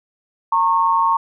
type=tone pair together; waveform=sine; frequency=915.4 / 1093 Hz; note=A#5 / C#6; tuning=-32 / -25 cents; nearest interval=minor third; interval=307 cents; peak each=-16 dBFS; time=0.52-1.17 s; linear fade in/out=5 ms; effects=none